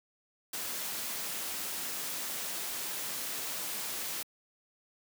white noise, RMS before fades -37 dBFS, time 0.53-4.23 s, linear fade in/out 5 ms, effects high-pass 150 Hz 12 dB/octave

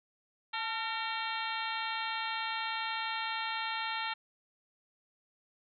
harmonic tone with a mistuned harmonic, 456.1 Hz, A#4, 38 cents flat, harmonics 2 / 3 / 4 / 5 / 6 / 7 / 8 / 9, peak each -38 / -40 / -41 / -42 / -43 / -43 / -44 / -45 dBFS, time 0.53-4.14 s, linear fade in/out 10 ms, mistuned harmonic 2, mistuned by -53 cents, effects none

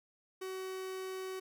45% pulse tone, 376.7 Hz, F#4, 31 cents sharp, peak -39 dBFS, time 0.41-1.4 s, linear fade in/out 10 ms, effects none

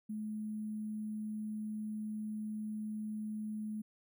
sine tone with sample-and-hold, 213.8 Hz, A3, 49 cents flat, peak -37 dBFS, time 0.09-3.82 s, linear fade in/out 10 ms, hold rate 11025 Hz, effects none

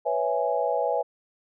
sine chord, C# minor seventh, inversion third, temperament equal, 493.9 / 554.4 / 659.3 / 830.6 Hz, B4 / C#5 / E5 / G#5, 0 / 0 / 0 / 0 cents, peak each -28 dBFS, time 0.05-1.03 s, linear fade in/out 20 ms, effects none

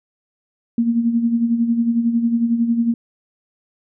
sine tone with tremolo, 233.1 Hz, A#3, in tune, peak -12 dBFS, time 0.78-2.94 s, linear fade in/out 2 ms, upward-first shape sine, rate 11 Hz, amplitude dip 60%, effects none

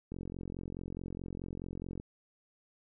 click train, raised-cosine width 3 ms, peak -28 dBFS, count 85, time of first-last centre 0.12-1.999 s, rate 44.7 Hz, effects none

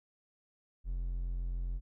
triangle tone, 43.65 Hz, F1, in tune, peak -31 dBFS, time 0.84-1.81 s, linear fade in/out 50 ms, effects none

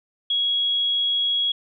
sine tone, 3322 Hz, G#7, in tune, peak -19 dBFS, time 0.3-1.52 s, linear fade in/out 5 ms, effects none

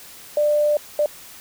sine tone bursts at uneven times, 594 Hz, D5, 20 cents sharp, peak -15 dBFS, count 2, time 0.37-0.77 / 0.99-1.06 s, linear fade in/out 2 ms, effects white hiss -42 dBFS RMS until 1.4 s

